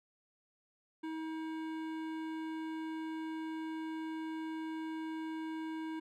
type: tone with hard clipping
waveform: sine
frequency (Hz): 318.7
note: D#4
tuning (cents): +42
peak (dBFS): -40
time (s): 1.03-6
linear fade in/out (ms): 10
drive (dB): 15
effects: none